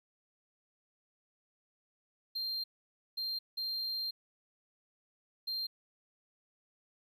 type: tone bursts at uneven times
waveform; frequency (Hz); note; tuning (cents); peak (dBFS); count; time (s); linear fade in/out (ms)
triangle; 4181; C8; -2; -33; 4; 2.35-2.64 / 3.17-3.39 / 3.57-4.11 / 5.47-5.67; 10
effects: 12-bit